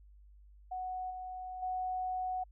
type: tone with level steps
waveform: sine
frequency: 740 Hz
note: F#5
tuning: in tune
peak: -36 / -40 / -33 dBFS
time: 0.71-2.44 s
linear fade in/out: 10 ms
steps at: 1.1 / 1.62 s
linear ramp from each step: 10 ms
effects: added 50 Hz sine -55 dBFS peak until 2.51 s

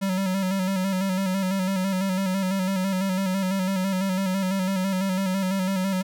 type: tone with vibrato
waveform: square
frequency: 190 Hz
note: F#3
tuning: 46 cents sharp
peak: -23 dBFS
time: 0.01-6.03 s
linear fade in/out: 20 ms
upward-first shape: square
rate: 6 Hz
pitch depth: 44 cents each way
effects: none

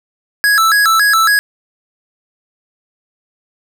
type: tone with vibrato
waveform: square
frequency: 1482 Hz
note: F#6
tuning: 2 cents sharp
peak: -9 dBFS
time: 0.44-1.39 s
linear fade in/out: 0 ms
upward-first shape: square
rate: 3.6 Hz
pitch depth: 200 cents each way
effects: none

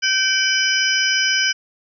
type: tone cluster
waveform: sine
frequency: 1546 / 2323 / 3013 / 5060 / 5780 Hz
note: G6 / D7 / F#7 / D#8 / F#8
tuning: -24 / -20 / +31 / +28 / -41 cents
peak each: -20 / -23 / -22 / -21 / -26 dBFS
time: 0.02-1.53 s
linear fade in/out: 20 ms
effects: none

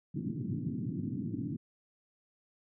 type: band-pass noise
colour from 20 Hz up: pink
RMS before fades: -36 dBFS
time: 0.14-1.57 s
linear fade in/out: 20 ms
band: 110 to 310 Hz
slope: 48 dB/octave
effects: none

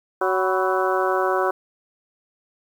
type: harmonic tone with a mistuned harmonic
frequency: 187.1 Hz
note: F#3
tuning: 20 cents sharp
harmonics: 2 / 3 / 4 / 5 / 6 / 7 / 8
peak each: -23 / -25 / -26 / -27 / -28 / -28 / -29 dBFS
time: 0.21-1.51 s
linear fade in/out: 5 ms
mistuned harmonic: 5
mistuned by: +92 cents
effects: 8-bit

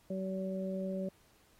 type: harmonic tone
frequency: 189.8 Hz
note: F#3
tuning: 44 cents sharp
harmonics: 1 / 2 / 3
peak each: -36 / -43 / -39 dBFS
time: 0.1-1.09 s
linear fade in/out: 5 ms
effects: pink hiss -67 dBFS RMS until 1.59 s + AAC 48 kbps

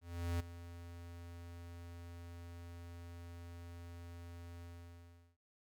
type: tone with ADSR envelope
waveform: square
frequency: 85.9 Hz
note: F2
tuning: 28 cents flat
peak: -35 dBFS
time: 0.01-5.37 s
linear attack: 390 ms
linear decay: 8 ms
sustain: -15 dB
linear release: 750 ms
effects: noise-tail reverb RT60 0.1 s tail -17 dB re dry

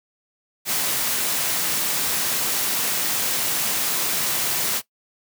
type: high-pass noise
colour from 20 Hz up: white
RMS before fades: -23 dBFS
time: 0.65-4.82 s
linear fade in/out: 50 ms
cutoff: 110 Hz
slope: 24 dB/octave
effects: noise-tail reverb RT60 0.1 s tail -18 dB re dry

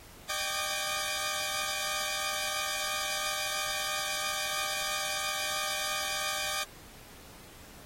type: tone cluster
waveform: 10% pulse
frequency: 607 / 779 / 1147 / 1217 / 1625 Hz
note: D#5 / G5 / D6 / D#6 / G#6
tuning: -43 / -11 / -41 / -39 / -38 cents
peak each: -29 dBFS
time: 0.29-6.64 s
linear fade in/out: 10 ms
effects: pink hiss -52 dBFS RMS until 7.85 s + AAC 48 kbps

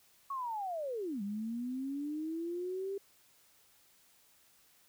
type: linear two-way sweep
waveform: sine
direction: down then up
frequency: 1122 to 196.6 to 399.1 Hz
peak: -35 dBFS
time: 0.3-2.98 s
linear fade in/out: 5 ms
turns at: 1.22 s
effects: white hiss -66 dBFS RMS until 4.88 s

